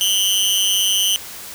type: tone with amplitude modulation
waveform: sawtooth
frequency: 3037 Hz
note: F#7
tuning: 44 cents sharp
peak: -8 dBFS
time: 0.01-1.16 s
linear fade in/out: 0 ms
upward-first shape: sine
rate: 196 Hz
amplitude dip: 85%
effects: white hiss -34 dBFS RMS until 1.54 s